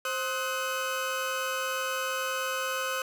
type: tone cluster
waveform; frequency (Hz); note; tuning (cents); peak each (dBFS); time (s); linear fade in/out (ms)
30% pulse; 525 / 1268 / 1498; C5 / D#6 / F#6; +6 / +32 / +21; -31; 0.05-3.02; 2
effects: none